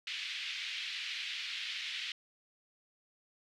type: band-pass noise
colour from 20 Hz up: white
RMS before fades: -40 dBFS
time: 0.07-2.12 s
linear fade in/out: 2 ms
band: 2100 to 3700 Hz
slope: 24 dB/octave
effects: none